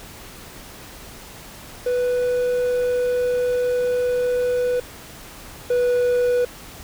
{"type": "tone pair in turn", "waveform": "triangle", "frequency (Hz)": [493.9, 490.5], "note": ["B4", "B4"], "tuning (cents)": [0, -12], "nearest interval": "unison", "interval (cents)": 12, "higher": "first", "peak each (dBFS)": [-16, -14], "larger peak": "second", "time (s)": [[1.86, 4.8], [5.7, 6.45]], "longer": "first", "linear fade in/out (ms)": 5, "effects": ["pink hiss -40 dBFS RMS until 6.83 s"]}